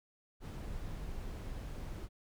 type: noise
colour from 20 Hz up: brown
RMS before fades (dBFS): -42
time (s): 0.4-2.09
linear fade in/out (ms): 50
effects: none